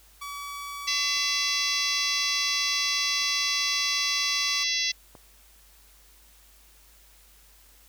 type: tone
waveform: sawtooth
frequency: 1141 Hz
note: C#6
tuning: 50 cents sharp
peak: -31 dBFS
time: 0.21-4.64 s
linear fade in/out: 10 ms
type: harmonic tone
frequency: 675 Hz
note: E5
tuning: 41 cents sharp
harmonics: 3 / 4 / 5 / 6 / 7 / 8 / 9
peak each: -32 / -32 / -32 / -32 / -32 / -32 / -32 dBFS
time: 0.87-4.92 s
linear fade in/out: 10 ms
type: clicks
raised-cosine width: 1 ms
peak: -42 / -40 / -39 / -32 dBFS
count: 4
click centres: 1.071 / 1.169 / 3.219 / 5.152 s
effects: added 50 Hz sine -57 dBFS peak until 7.88 s + white hiss -57 dBFS RMS until 7.88 s